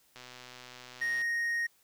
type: click train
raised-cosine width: 0.2 ms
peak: -30 dBFS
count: 133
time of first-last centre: 0.16-1.216 s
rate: 125 Hz
type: tone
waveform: triangle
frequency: 1866 Hz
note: A#6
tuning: 1 cent sharp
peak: -27 dBFS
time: 1.01-1.67 s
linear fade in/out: 10 ms
effects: white hiss -67 dBFS RMS until 1.83 s